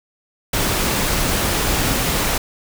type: noise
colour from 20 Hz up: pink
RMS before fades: -19 dBFS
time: 0.53-2.38 s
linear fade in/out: 5 ms
effects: none